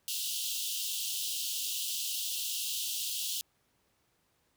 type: high-pass noise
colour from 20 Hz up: pink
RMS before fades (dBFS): -35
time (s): 0.08-3.41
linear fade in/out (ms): 0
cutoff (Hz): 2800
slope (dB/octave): 96
effects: pink hiss -73 dBFS RMS until 4.56 s + high-pass 60 Hz 12 dB/octave